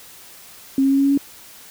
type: tone with pitch steps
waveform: sine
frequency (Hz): 270 / 272 / 274.1 / 276.2 / 278.2 / 280.3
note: C#4 / C#4 / C#4 / C#4 / C#4 / C#4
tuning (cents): -45 / -33 / -19 / -6 / +6 / +19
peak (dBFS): -13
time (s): 0.78-1.176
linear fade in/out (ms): 2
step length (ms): 66
effects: white hiss -43 dBFS RMS until 1.7 s